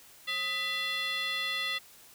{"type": "tone with frequency modulation", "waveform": "sine", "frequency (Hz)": 2715, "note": "F7", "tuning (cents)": -50, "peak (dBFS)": -27, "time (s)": [0.27, 1.79], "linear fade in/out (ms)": 20, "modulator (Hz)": 726, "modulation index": 1.7, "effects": ["tanh soft clip ceiling -29 dBFS", "white hiss -55 dBFS RMS until 2.14 s"]}